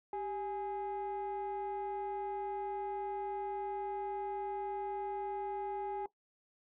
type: tone pair together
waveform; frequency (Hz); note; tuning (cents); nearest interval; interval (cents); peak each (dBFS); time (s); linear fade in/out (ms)
sine; 392.4 / 830.6; G4 / G#5; +2 / 0; octave + minor second; 1298; -38 / -36; 0.13-6.06; 2
effects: noise-tail reverb RT60 0.1 s tail -17 dB re dry + tanh soft clip ceiling -33 dBFS